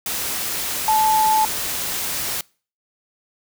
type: tone in noise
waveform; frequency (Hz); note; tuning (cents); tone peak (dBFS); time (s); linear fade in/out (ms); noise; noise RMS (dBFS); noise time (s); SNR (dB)
sine; 870; A5; -20; -14; 0.88-1.45; 2; white; -25; 0.06-2.41; +8
effects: noise-tail reverb RT60 0.4 s tail -25 dB re dry